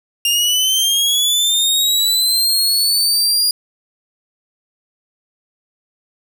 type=linear sweep; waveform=sawtooth; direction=up; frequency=2794 to 4856 Hz; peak=-10 dBFS; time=0.25-3.51 s; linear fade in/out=2 ms; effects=none